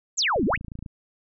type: exponential two-way sweep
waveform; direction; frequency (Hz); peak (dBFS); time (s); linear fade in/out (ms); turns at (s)
sine; down then up; 7902 to 183 to 3069; -20; 0.17-0.57; 20; 0.45
type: click train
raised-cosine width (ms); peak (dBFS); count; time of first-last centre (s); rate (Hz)
5; -24; 15; 0.36-0.862; 27.9
effects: none